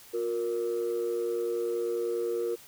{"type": "tone pair together", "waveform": "sine", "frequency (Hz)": [357.3, 467.6], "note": ["F4", "A#4"], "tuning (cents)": [40, 5], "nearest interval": "perfect fourth", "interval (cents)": 465, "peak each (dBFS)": [-30, -28], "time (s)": [0.13, 2.56], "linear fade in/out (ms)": 20, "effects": ["tanh soft clip ceiling -23 dBFS", "white hiss -52 dBFS RMS until 2.67 s"]}